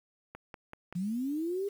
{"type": "click train", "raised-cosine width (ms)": 0.5, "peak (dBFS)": -28, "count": 4, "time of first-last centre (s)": [0.35, 0.926], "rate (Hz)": 5.21}
{"type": "linear sweep", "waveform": "sine", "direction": "up", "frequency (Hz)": [169, 410.8], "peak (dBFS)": -30, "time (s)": [0.95, 1.69], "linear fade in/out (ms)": 10}
{"effects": ["9-bit"]}